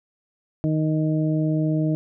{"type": "harmonic tone", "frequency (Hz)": 155.6, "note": "D#3", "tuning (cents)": 0, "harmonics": [1, 2, 3, 4], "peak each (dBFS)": [-21, -23, -36, -31], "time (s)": [0.64, 1.95], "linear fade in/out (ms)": 0, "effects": []}